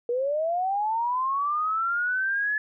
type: linear sweep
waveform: sine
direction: up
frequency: 468.8 to 1723 Hz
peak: -23 dBFS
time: 0.09-2.58 s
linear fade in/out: 2 ms
effects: none